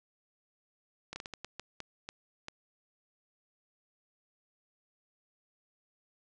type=slowing click train; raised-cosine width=0.2 ms; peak=-23 dBFS; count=10; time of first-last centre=1.13-2.484 s; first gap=30 ms; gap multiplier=1.38; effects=resampled to 22050 Hz